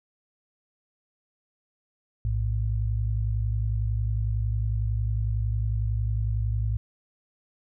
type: tone pair together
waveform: sine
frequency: 58.01 / 109 Hz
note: A#1 / A2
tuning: -8 / -16 cents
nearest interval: major seventh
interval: 1092 cents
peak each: -26 dBFS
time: 2.25-6.77 s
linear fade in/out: 0 ms
effects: none